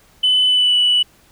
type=tone with pitch glide; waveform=sine; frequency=3011 to 2959 Hz; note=F#7 to F#7; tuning=+30 to -1 cents; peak=-10 dBFS; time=0.23-1.03 s; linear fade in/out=10 ms; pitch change=-31 cents; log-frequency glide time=0.46-0.76 s; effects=tanh soft clip ceiling -8 dBFS + pink hiss -52 dBFS RMS until 1.31 s